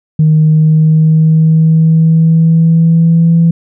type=tone with pitch glide; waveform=sine; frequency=155.56 to 166.73 Hz; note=D#3 to E3; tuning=0 to +20 cents; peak=-3 dBFS; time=0.19-3.51 s; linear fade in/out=5 ms; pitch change=+120 cents; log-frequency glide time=0.46-3.39 s; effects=tanh soft clip ceiling 0 dBFS